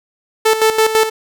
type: tone with tremolo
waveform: sawtooth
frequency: 440 Hz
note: A4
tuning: in tune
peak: -5 dBFS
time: 0.45-1.1 s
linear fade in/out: 10 ms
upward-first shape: square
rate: 6 Hz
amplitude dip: 65%
effects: none